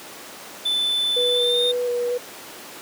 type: tone with pitch glide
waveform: triangle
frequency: 3516 to 3646 Hz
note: A7 to A#7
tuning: -2 to -39 cents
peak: -18 dBFS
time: 0.65-1.72 s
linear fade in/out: 10 ms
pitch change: +63 cents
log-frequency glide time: 1.33-1.61 s
type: tone with vibrato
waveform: sine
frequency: 487.6 Hz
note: B4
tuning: 22 cents flat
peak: -20 dBFS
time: 1.16-2.18 s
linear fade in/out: 10 ms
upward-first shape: square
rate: 2.1 Hz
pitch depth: 11 cents each way
effects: pink hiss -38 dBFS RMS until 2.81 s + high-pass 300 Hz 12 dB/octave